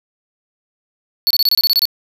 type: tone bursts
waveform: square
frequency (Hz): 4435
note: C#8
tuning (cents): 0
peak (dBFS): -11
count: 10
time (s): 1.27-1.854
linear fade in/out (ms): 0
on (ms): 35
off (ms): 26
effects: none